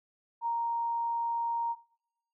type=tone; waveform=sine; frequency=932.3 Hz; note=A#5; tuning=in tune; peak=-28 dBFS; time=0.41-1.76 s; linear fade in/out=50 ms; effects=noise-tail reverb RT60 0.8 s tail -22 dB re dry

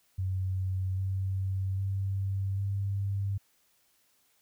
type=tone with pitch steps; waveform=sine; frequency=94 / 95.64 / 97.31 / 99.02 Hz; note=F#2 / G2 / G2 / G2; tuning=+28 / -42 / -12 / +18 cents; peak=-28 dBFS; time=0.18-3.38 s; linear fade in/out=10 ms; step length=800 ms; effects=white hiss -69 dBFS RMS until 4.41 s

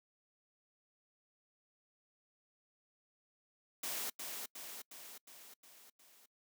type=noise with echo; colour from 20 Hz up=white; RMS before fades=-40 dBFS; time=3.83-4.1 s; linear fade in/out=5 ms; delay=360 ms; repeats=6; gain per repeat=-4 dB; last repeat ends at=6.26 s; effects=noise-tail reverb RT60 0.1 s tail -25 dB re dry + high-pass 200 Hz 12 dB/octave

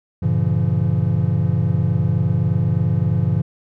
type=chord; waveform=triangle; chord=G diminished seventh; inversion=none; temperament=just; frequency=98 / 117.6 / 141.12 / 169.34 Hz; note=G2 / Bb2 / Db3 / Fb3; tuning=0 / +16 / +31 / +47 cents; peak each=-19 dBFS; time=0.22-3.42 s; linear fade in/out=10 ms; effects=none

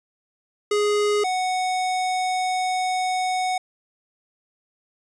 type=tone pair in turn; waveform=square; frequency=415.3 / 740 Hz; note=G#4 / F#5; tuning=0 / 0 cents; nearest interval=minor seventh; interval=1000 cents; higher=second; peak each=-19 / -22 dBFS; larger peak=first; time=0.71-1.24 / 1.24-3.58 s; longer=second; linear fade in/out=5 ms; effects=resampled to 22050 Hz

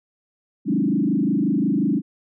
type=tone with frequency modulation; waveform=sine; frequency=243.6 Hz; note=B3; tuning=24 cents flat; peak=-17 dBFS; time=0.65-2.02 s; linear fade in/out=50 ms; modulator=25.6 Hz; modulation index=2.7; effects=none

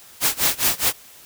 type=noise with tremolo; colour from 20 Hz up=white; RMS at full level=-17 dBFS; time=0.2-0.93 s; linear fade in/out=50 ms; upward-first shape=sine; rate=4.8 Hz; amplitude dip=95%; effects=white hiss -46 dBFS RMS until 1.25 s

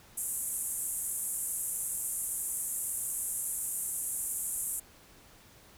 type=band-pass noise; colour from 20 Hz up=white; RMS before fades=-35 dBFS; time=0.17-4.8 s; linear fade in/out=10 ms; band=7700 to 12000 Hz; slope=48 dB/octave; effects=pink hiss -57 dBFS RMS until 5.77 s

